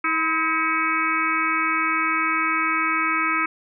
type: harmonic tone with a mistuned harmonic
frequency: 320 Hz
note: D#4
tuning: 49 cents sharp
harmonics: 1 / 3 / 4 / 5 / 6 / 7 / 8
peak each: -30 / -31 / -23 / -29 / -32 / -24 / -31 dBFS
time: 0.04-3.46 s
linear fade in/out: 5 ms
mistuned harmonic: 3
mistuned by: +93 cents
effects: none